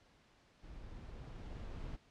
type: noise with level ramp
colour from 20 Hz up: brown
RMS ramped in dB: -52 to -44 dBFS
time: 0.62-1.97 s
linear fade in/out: 20 ms
effects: pink hiss -68 dBFS RMS until 2.1 s + low-pass 5000 Hz 12 dB/octave